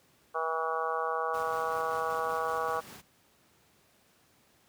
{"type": "harmonic tone", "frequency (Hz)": 161.6, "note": "E3", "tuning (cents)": -34, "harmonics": [3, 4, 5, 6, 7, 8, 9], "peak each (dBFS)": [-35, -38, -36, -41, -33, -40, -40], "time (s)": [0.34, 2.81], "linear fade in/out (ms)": 20}
{"type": "noise with tremolo", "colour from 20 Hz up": "pink", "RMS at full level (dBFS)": -47, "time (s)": [1.33, 3.02], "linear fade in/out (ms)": 20, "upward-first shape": "square", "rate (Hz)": 5.2, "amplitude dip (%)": 25}
{"effects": ["pink hiss -65 dBFS RMS until 4.68 s", "high-pass 100 Hz 12 dB/octave"]}